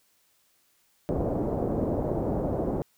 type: low-pass noise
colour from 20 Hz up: white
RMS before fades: -28 dBFS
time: 1.09-2.82 s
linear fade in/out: 0 ms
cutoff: 590 Hz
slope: 24 dB/octave
effects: white hiss -67 dBFS RMS until 2.97 s